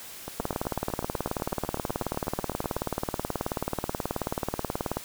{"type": "two click trains", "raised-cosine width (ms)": 1, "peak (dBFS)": [-13, -20], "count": [86, 21], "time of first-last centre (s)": [[0.4, 4.97], [0.28, 2.768]], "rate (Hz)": [18.6, 8.04], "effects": ["white hiss -43 dBFS RMS until 5.04 s"]}